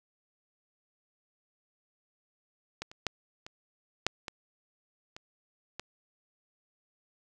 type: clicks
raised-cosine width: 0.2 ms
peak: -19 / -30 / -12 / -26 / -8 / -20 / -26 / -20 dBFS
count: 8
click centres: 2.82 / 2.915 / 3.067 / 3.465 / 4.066 / 4.282 / 5.165 / 5.796 s
effects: none